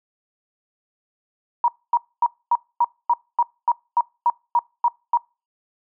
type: tone bursts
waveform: sine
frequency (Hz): 953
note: A#5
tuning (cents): +38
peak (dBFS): -13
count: 13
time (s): 1.64-5.173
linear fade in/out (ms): 2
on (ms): 41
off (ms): 250
effects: noise-tail reverb RT60 0.3 s tail -25 dB re dry